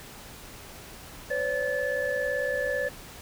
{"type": "tone cluster", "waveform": "sine", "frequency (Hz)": [511, 569, 1735], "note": ["C5", "C#5", "A6"], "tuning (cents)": [-41, 45, -25], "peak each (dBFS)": -30, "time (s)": [1.3, 2.89], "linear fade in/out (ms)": 10, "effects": ["pink hiss -45 dBFS RMS until 3.21 s"]}